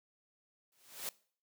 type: noise with exponential growth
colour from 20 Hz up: white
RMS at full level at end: -37 dBFS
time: 0.72-1.09 s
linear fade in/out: 1 ms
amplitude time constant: 80 ms
effects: noise-tail reverb RT60 0.5 s tail -22 dB re dry + high-pass 150 Hz 12 dB/octave